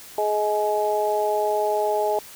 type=harmonic tone; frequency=210.4 Hz; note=G#3; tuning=23 cents sharp; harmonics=2 / 3 / 4; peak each=-24 / -24 / -24 dBFS; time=0.18-2.19 s; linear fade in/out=2 ms; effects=white hiss -43 dBFS RMS until 2.35 s